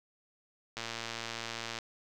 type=click train; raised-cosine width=0.2 ms; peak=-20 dBFS; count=118; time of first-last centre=0.77-1.787 s; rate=115 Hz; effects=none